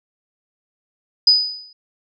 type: tone with exponential decay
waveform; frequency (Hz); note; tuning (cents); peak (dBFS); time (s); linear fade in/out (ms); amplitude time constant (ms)
sine; 4978; D#8; 0; -6; 1.27-1.73; 5; 100
effects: none